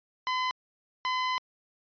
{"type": "tone bursts at uneven times", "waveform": "sawtooth", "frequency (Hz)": 1017, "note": "C6", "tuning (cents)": -50, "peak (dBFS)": -23, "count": 2, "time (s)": [[0.27, 0.51], [1.05, 1.38]], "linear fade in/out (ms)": 0, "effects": ["resampled to 11025 Hz"]}